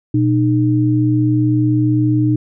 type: tone pair together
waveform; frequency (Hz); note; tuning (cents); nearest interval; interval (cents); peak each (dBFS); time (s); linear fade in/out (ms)
sine; 121.17 / 305.7; B2 / D#4; -33 / -30; octave + major third; 1603; -14; 0.14-2.36; 5
effects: none